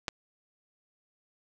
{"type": "clicks", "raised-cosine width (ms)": 0.2, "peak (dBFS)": [-13, -25], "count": 2, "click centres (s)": [0.082, 0.088], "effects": []}